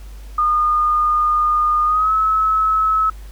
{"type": "tone with pitch glide", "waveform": "sine", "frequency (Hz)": [1221, 1293.6], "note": ["D#6", "E6"], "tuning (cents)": [-33, -33], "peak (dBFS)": -13, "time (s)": [0.38, 3.1], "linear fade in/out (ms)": 5, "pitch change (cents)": 100, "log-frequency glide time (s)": [1.85, 2.12], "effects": ["added 50 Hz sine -32 dBFS peak until 3.31 s", "pink hiss -48 dBFS RMS until 3.31 s"]}